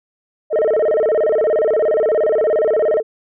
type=tone with vibrato; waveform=sine; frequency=523.3 Hz; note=C5; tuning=in tune; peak=-10 dBFS; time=0.5-3.03 s; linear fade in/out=50 ms; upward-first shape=square; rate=17 Hz; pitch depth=290 cents each way; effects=tanh soft clip ceiling -11 dBFS